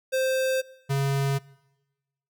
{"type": "tone pair in turn", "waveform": "square", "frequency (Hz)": [523.3, 138.04], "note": ["C5", "C#3"], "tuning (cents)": [0, -7], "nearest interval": "octave + major seventh", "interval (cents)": 2307, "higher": "first", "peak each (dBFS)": -23, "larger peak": "neither", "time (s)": [[0.12, 0.62], [0.89, 1.39]], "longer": "neither", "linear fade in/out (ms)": 20, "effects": ["noise-tail reverb RT60 1.0 s tail -22 dB re dry"]}